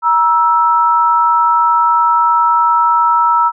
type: tone pair together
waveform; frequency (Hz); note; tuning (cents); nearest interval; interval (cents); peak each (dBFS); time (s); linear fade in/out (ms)
sine; 948.4 / 1318.5; A#5 / E6; +30 / 0; tritone; 570; -11; 0.02-3.52; 50
effects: none